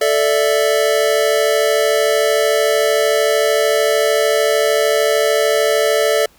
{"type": "chord", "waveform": "square", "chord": "A suspended fourth", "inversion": "none", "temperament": "just", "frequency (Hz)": [440, 586.7, 660], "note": ["A4", "D5", "E5"], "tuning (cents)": [0, -2, 2], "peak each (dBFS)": [-17, -17, -20], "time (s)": [0.01, 6.26], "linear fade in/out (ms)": 5, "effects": ["pink hiss -51 dBFS RMS until 6.38 s"]}